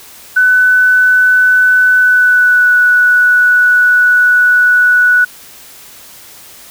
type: tone with pitch glide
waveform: sine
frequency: 1500 to 1476.8 Hz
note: F#6 to F#6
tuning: +23 to -4 cents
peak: -5 dBFS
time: 0.36-5.25 s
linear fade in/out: 10 ms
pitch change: -27 cents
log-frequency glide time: 1.99-2.75 s
effects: white hiss -36 dBFS RMS until 6.7 s